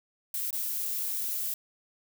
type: noise with dropouts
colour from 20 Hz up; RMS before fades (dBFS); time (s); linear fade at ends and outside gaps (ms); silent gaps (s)
violet; -32; 0.34-1.54; 2; 0.507-0.528
effects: none